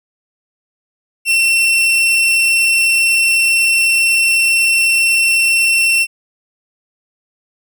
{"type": "tone", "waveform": "40% pulse", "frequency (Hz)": 2706, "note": "E7", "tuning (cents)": 45, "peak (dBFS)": -9, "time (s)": [1.25, 6.07], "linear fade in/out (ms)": 50, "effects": []}